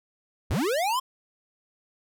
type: linear sweep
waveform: square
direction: up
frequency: 46.25 to 1078 Hz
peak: -24 dBFS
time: 0.5-1 s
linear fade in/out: 10 ms
effects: none